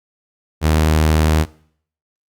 sawtooth tone with vibrato, 78 Hz, D#2, 5 cents sharp, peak -8 dBFS, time 0.61-1.46 s, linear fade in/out 50 ms, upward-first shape sine, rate 20 Hz, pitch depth 32 cents each way, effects noise-tail reverb RT60 0.6 s tail -22 dB re dry + Opus 48 kbps

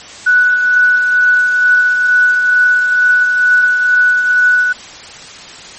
sine tone with tremolo, 1480 Hz, F#6, in tune, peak -5 dBFS, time 0.26-4.73 s, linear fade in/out 10 ms, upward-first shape triangle, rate 2.2 Hz, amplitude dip 45%, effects white hiss -32 dBFS RMS until 5.78 s + MP3 32 kbps

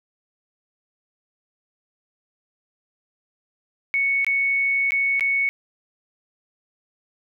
sine tone with dropouts, 2217 Hz, C#7, in tune, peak -18 dBFS, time 3.94-5.49 s, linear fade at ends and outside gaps 0 ms, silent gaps 4.246-4.266 / 4.907-4.92 / 5.196-5.208 s, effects none

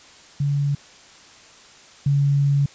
sine tone pair in turn, 142.5 / 141.27 Hz, C#3 / C#3, +48 / +33 cents, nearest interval unison, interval 15 cents, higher first, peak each -18 / -15 dBFS, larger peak second, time 0.4-0.75 / 2.06-2.66 s, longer second, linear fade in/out 5 ms, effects white hiss -47 dBFS RMS until 2.74 s + resampled to 16000 Hz

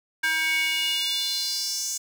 square tone with high-pass filter sweep, 318.4 Hz, D#4, 40 cents sharp, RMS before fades -26 dBFS, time 0.23-1.98 s, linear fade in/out 10 ms, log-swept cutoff 1700 to 6700 Hz, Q 4.6, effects none

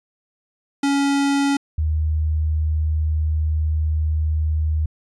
square / sine tone pair in turn, 280 / 77.67 Hz, C#4 / D#2, +18 / -2 cents, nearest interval octave + minor seventh, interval 2220 cents, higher first, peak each -17 dBFS, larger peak neither, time 0.83-1.57 / 1.78-4.86 s, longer second, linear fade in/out 5 ms, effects resampled to 22050 Hz

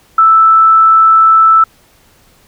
sine tone, 1318.5 Hz, E6, in tune, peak -3 dBFS, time 0.18-1.64 s, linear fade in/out 5 ms, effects pink hiss -48 dBFS RMS until 2.47 s

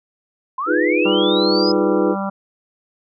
sine linear sweep, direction up, 995 to 5100 Hz, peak -20 dBFS, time 0.58-1.72 s, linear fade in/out 5 ms
sine chord, F half-diminished seventh, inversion third, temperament equal, 311.1 / 349.2 / 415.3 / 493.9 Hz, Eb4 / F4 / Ab4 / Cb5, 0 / 0 / 0 / 0 cents, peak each -19 / -20 / -22 / -20 dBFS, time 0.66-2.16 s, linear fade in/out 50 ms
harmonic tone, 196 Hz, G3, in tune, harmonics 1 / 3 / 4 / 5 / 6 / 7, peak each -23 / -28 / -29 / -30 / -31 / -31 dBFS, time 1.05-2.3 s, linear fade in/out 10 ms
effects none

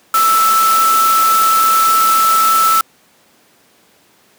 sine tone in noise, 1318.5 Hz, E6, in tune, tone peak -9 dBFS, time 0.14-2.81 s, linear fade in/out 2 ms, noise white, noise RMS -19 dBFS, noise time 0.14-2.81 s, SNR +7 dB, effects pink hiss -51 dBFS RMS until 4.38 s + high-pass 200 Hz 12 dB/octave

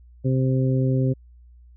harmonic tone, 130.81 Hz, C3, in tune, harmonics 1 / 2 / 3 / 4, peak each -19 / -25 / -29 / -31 dBFS, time 0.24-1.14 s, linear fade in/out 20 ms, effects added 60 Hz sine -46 dBFS peak until 1.76 s

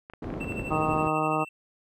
clicks, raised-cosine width 0.5 ms, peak -27 dBFS, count 9, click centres 0.099 / 0.136 / 0.243 / 0.303 / 0.34 / 0.41 / 0.445 / 0.522 / 0.596 s
white low-pass noise, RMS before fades -34 dBFS, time 0.22-1.08 s, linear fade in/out 5 ms, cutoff 350 Hz, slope 12 dB/octave
triangle tone with tremolo, 2683 Hz, E7, 30 cents sharp, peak -32 dBFS, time 0.4-1.49 s, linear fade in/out 10 ms, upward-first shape sine, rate 12 Hz, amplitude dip 75%
harmonic tone, 155.56 Hz, D#3, in tune, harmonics 1 / 2 / 3 / 4 / 5 / 6 / 7 / 8, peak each -33 / -31 / -33 / -32 / -30 / -34 / -33 / -30 dBFS, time 0.7-1.45 s, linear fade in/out 20 ms
effects none

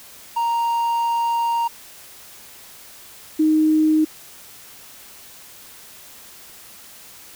triangle / sine tone pair in turn, 932.3 / 311.1 Hz, A#5 / D#4, 0 / 0 cents, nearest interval octave + perfect fifth, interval 1900 cents, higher first, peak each -16 / -13 dBFS, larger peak second, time 0.36-1.68 / 3.39-4.05 s, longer first, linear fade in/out 10 ms, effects white hiss -43 dBFS RMS until 7.35 s

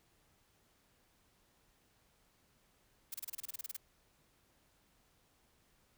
blue noise bursts, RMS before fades -42 dBFS, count 13, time 3.12-3.767 s, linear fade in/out 5 ms, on 23 ms, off 29 ms, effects pink hiss -72 dBFS RMS until 5.97 s

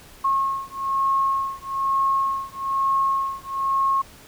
sine beating tone pair, 1085 / 1086.1 Hz, C#6 / C#6, -37 / -36 cents, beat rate 1.1 Hz, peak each -23 dBFS, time 0.24-4.02 s, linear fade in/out 10 ms, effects pink hiss -47 dBFS RMS until 4.27 s

